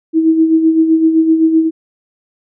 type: tone with tremolo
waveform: sine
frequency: 322 Hz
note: E4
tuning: 41 cents flat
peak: -5 dBFS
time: 0.13-1.71 s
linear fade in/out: 50 ms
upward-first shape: sine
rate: 7.8 Hz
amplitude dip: 55%
effects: none